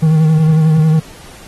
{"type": "tone with vibrato", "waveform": "triangle", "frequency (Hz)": 157.6, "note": "D#3", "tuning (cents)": 23, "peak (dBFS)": -5, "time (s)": [0.02, 1], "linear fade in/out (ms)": 10, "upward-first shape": "sine", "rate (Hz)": 11, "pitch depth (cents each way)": 37, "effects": ["pink hiss -38 dBFS RMS until 1.47 s", "AAC 32 kbps"]}